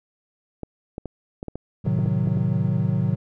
clicks, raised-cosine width 2 ms, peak -18 dBFS, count 11, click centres 0.633 / 0.981 / 1.057 / 1.429 / 1.483 / 1.556 / 1.865 / 1.99 / 2.06 / 2.273 / 2.372 s
triangle chord, A diminished seventh, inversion none, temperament equal, 110 / 130.81 / 155.56 / 185 Hz, A2 / C3 / Eb3 / Gb3, 0 / 0 / 0 / 0 cents, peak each -23 dBFS, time 1.84-3.16 s, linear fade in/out 20 ms
effects none

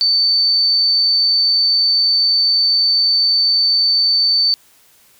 sine tone, 4544 Hz, C#8, 42 cents sharp, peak -11 dBFS, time 0.01-4.54 s, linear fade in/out 0 ms, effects white hiss -51 dBFS RMS until 5.19 s

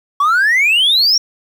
triangle exponential sweep, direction up, 1108.7 to 5670 Hz, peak -7 dBFS, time 0.2-1.18 s, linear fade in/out 5 ms, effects tanh soft clip ceiling -4 dBFS + 7-bit

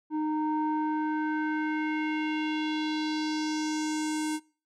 square tone with low-pass filter sweep, 308.2 Hz, D#4, 16 cents flat, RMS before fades -30 dBFS, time 0.1-4.4 s, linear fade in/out 50 ms, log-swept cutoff 700 to 9500 Hz, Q 2.6, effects noise-tail reverb RT60 0.4 s tail -24 dB re dry

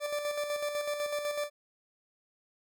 40% pulse tone with tremolo, 587.3 Hz, D5, in tune, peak -29 dBFS, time 0-1.5 s, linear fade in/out 50 ms, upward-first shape square, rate 8 Hz, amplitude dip 45%, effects none

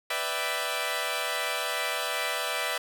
10% pulse chord, E minor seventh, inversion second, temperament equal, 493.9 / 587.3 / 659.3 / 784 Hz, B4 / D5 / E5 / G5, 0 / 0 / 0 / 0 cents, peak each -26 / -25 / -24 / -28 dBFS, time 0.1-2.78 s, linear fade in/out 5 ms, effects none

